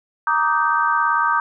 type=chord; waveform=sine; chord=Eb major seventh; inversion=second; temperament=just; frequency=933.4 / 1166.7 / 1244.5 / 1555.6 Hz; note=Bb5 / D6 / Eb6 / G6; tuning=+2 / -12 / 0 / -14 cents; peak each=-21 dBFS; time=0.27-1.4 s; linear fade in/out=2 ms; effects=none